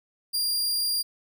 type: tone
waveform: sawtooth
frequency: 4789 Hz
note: D8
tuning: 33 cents sharp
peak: -21 dBFS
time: 0.33-1.03 s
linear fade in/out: 20 ms
effects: none